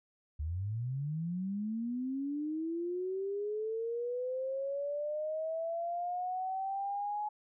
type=linear sweep; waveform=sine; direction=up; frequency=71.1 to 845 Hz; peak=-33 dBFS; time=0.39-7.29 s; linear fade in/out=10 ms; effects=none

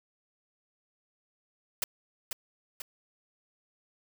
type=noise with echo; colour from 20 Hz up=white; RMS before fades=-30 dBFS; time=1.82-1.84 s; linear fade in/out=2 ms; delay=490 ms; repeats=2; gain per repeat=-5 dB; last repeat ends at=2.82 s; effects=none

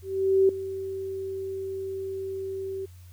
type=tone with ADSR envelope; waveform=sine; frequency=385 Hz; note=G4; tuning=31 cents flat; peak=-15 dBFS; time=0.02-2.86 s; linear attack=470 ms; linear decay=3 ms; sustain=-15 dB; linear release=13 ms; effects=added 90 Hz sine -45 dBFS peak until 3.12 s + white hiss -60 dBFS RMS until 3.12 s

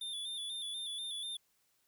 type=tone with vibrato; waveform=square; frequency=3520 Hz; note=A7; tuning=in tune; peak=-39 dBFS; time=0.01-1.37 s; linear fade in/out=5 ms; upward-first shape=square; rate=4.1 Hz; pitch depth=43 cents each way; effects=white hiss -75 dBFS RMS until 1.87 s

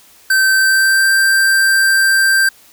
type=tone with pitch glide; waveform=square; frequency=1549 to 1571.5 Hz; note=G6 to G6; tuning=-21 to +4 cents; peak=-10 dBFS; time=0.3-2.49 s; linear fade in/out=5 ms; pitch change=+25 cents; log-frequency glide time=0.54-1.09 s; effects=white hiss -46 dBFS RMS until 2.72 s

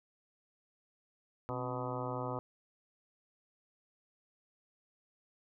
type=harmonic tone with a mistuned harmonic; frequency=125 Hz; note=B2; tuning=21 cents sharp; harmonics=1 / 2 / 3 / 4 / 5 / 6 / 7 / 8 / 9 / 10; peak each=-41 / -44 / -46 / -42 / -45 / -47 / -46 / -45 / -49 / -46 dBFS; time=1.49-2.39 s; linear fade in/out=0 ms; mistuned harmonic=2; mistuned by=+93 cents; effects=none

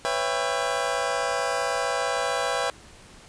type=chord; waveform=25% pulse; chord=C# half-diminished seventh; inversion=third; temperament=just; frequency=498.9 / 554.4 / 665.2 / 798.3 Hz; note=B4 / C#5 / E5 / G5; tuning=+17 / 0 / +16 / +31 cents; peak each=-26 dBFS; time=0.05-2.7 s; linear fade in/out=0 ms; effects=pink hiss -49 dBFS RMS until 3.28 s + resampled to 22050 Hz

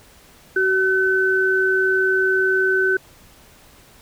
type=tone pair together; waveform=sine; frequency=378.6 / 1517 Hz; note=F#4 / F#6; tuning=+40 / +43 cents; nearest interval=2 octaves; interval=2403 cents; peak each=-19 / -17 dBFS; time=0.56-2.97 s; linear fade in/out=5 ms; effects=pink hiss -49 dBFS RMS until 4.01 s

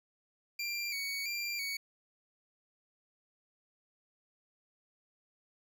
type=tone with vibrato; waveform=25% pulse; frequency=2305 Hz; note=D7; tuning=33 cents flat; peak=-31 dBFS; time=0.59-1.77 s; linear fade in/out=5 ms; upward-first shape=square; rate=1.5 Hz; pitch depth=52 cents each way; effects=none

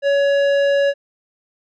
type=tone with tanh clipping; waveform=sine; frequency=562 Hz; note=C#5; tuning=24 cents sharp; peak=-15 dBFS; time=0.02-0.94 s; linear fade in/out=50 ms; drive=13 dB; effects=none

